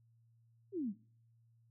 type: exponential sweep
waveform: sine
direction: down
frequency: 420 to 178.5 Hz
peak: -35 dBFS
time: 0.72-0.94 s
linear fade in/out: 50 ms
effects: noise-tail reverb RT60 0.5 s tail -23 dB re dry + added 115 Hz sine -66 dBFS peak until 1.7 s